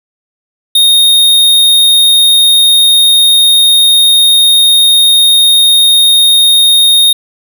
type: tone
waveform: square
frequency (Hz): 3704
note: A#7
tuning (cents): -12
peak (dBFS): -4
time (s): 0.75-7.13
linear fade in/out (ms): 5
effects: none